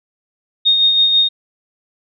sine tone with tremolo, 3700 Hz, A#7, 14 cents flat, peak -8 dBFS, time 0.65-1.29 s, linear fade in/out 20 ms, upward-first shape sine, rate 6.1 Hz, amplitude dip 40%, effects none

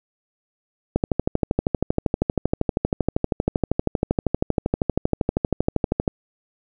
click train, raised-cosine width 2 ms, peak -5 dBFS, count 66, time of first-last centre 0.96-6.078 s, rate 12.7 Hz, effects none

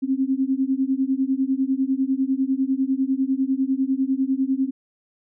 sine beating tone pair, 261.4 / 271.4 Hz, C4 / C#4, -1 / -36 cents, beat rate 10 Hz, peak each -22 dBFS, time 0.02-4.71 s, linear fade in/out 20 ms, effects none

